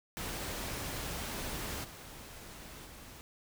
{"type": "noise with level steps", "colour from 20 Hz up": "pink", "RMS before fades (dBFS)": [-39, -49, -51], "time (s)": [0.17, 3.21], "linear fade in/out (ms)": 0, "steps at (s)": [1.83, 2.84], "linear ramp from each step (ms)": 20, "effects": []}